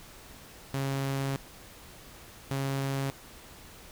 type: tone bursts at uneven times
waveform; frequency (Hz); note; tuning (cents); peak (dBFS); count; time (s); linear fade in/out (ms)
sawtooth; 136.6; C#3; -25; -25; 2; 0.74-1.36 / 2.51-3.1; 0
effects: pink hiss -50 dBFS RMS until 3.91 s